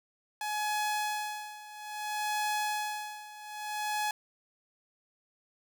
sawtooth tone with tremolo, 844 Hz, G#5, 28 cents sharp, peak -25 dBFS, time 0.41-4.11 s, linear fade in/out 2 ms, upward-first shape sine, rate 0.6 Hz, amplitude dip 85%, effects none

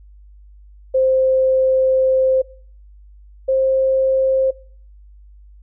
sine tone pair in turn, 523.3 / 529.1 Hz, C5 / C5, 0 / +19 cents, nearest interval unison, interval 19 cents, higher second, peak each -12 / -13 dBFS, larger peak first, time 0.94-2.42 / 3.48-4.51 s, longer first, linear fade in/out 10 ms, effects noise-tail reverb RT60 0.5 s tail -22 dB re dry + added 50 Hz sine -41 dBFS peak until 5.62 s

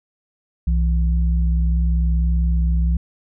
sine tone pair together, 62.6 / 167.12 Hz, B1 / E3, +24 / +24 cents, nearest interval octave + perfect fourth, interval 1700 cents, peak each -15 / -24 dBFS, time 0.67-2.97 s, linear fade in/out 5 ms, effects none

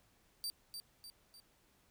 sawtooth tone with echo, 4659 Hz, D8, 15 cents flat, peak -35 dBFS, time 0.44-0.5 s, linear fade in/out 0 ms, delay 300 ms, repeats 3, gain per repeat -6 dB, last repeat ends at 1.4 s, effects pink hiss -71 dBFS RMS until 1.9 s

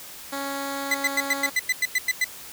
10% pulse tone, 277.2 Hz, C#4, in tune, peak -20 dBFS, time 0.32-1.5 s, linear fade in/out 10 ms
40% pulse tone bursts, 2013 Hz, B6, 33 cents sharp, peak -18 dBFS, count 11, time 0.91-2.245 s, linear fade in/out 5 ms, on 35 ms, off 95 ms
effects white hiss -41 dBFS RMS until 2.52 s

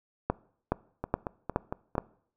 two click trains, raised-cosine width 1 ms, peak -18 / -11 dBFS, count 5 / 5, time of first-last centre 1.04-1.953 / 0.3-1.981 s, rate 4.38 / 2.38 Hz, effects noise-tail reverb RT60 0.6 s tail -22 dB re dry

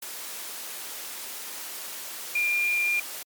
sine tone in noise, 2401 Hz, D7, 38 cents sharp, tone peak -22 dBFS, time 2.35-3 s, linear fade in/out 5 ms, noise white, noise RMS -37 dBFS, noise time 0.02-3.23 s, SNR +12 dB, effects high-pass 300 Hz 12 dB/octave + MP3 96 kbps

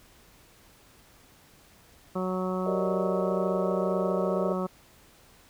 harmonic tone, 185 Hz, F#3, in tune, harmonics 1 / 2 / 3 / 4 / 5 / 6 / 7, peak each -30 / -33 / -34 / -41 / -42 / -38 / -39 dBFS, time 2.15-4.67 s, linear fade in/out 10 ms
sine chord, Eb major seventh, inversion first, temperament equal, 392 / 466.2 / 587.3 / 622.3 Hz, G4 / Bb4 / D5 / Eb5, 0 / 0 / 0 / 0 cents, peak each -33 dBFS, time 2.66-4.53 s, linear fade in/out 5 ms
effects pink hiss -57 dBFS RMS until 5.49 s

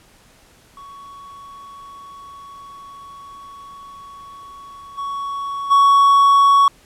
triangle tone with level steps, 1117 Hz, C#6, 13 cents sharp, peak -34 / -21 / -7 dBFS, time 0.77-6.68 s, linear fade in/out 2 ms, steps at 4.97 / 5.7 s, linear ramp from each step 20 ms, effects pink hiss -51 dBFS RMS until 6.85 s + low-pass 12000 Hz 12 dB/octave

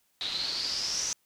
white noise with low-pass filter sweep, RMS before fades -32 dBFS, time 0.21-1.13 s, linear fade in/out 0 ms, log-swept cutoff 3800 to 6100 Hz, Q 10, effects white hiss -71 dBFS RMS until 1.25 s

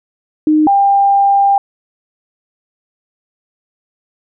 sine tone pair in turn, 307.3 / 796.1 Hz, D#4 / G5, -21 / +27 cents, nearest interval octave + major third, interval 1648 cents, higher second, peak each -7 / -7 dBFS, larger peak neither, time 0.47-0.67 / 0.67-1.58 s, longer second, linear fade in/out 2 ms, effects none

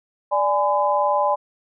sine chord, G# diminished, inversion second, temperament equal with one note detuned, 587.3 / 830.6 / 1011.4 Hz, D5 / G#5 / B5, 0 / 0 / +41 cents, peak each -21 dBFS, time 0.31-1.36 s, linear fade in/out 20 ms, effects none

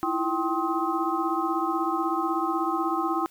sine tone cluster, 323.1 / 339.3 / 779 / 1060 / 1269 Hz, E4 / F4 / G5 / C6 / D#6, -35 / -50 / -11 / +22 / +34 cents, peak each -30 dBFS, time 0.03-3.26 s, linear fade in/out 0 ms, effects white hiss -57 dBFS RMS until 3.3 s

